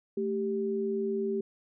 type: tone pair together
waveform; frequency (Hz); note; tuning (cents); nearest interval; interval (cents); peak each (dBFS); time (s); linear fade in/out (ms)
sine; 220 / 392; A3 / G4; 0 / 0; minor seventh; 1000; -33 / -29; 0.17-1.41; 5
effects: none